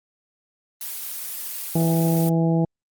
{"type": "noise", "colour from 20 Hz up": "blue", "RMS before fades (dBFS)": -31, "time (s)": [0.81, 2.29], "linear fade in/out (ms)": 2}
{"type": "harmonic tone", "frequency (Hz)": 164.81, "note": "E3", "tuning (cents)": 0, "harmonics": [1, 2, 3, 4, 5], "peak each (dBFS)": [-18, -24, -28, -30, -32], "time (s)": [1.75, 2.65], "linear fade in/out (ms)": 5}
{"effects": ["Opus 24 kbps"]}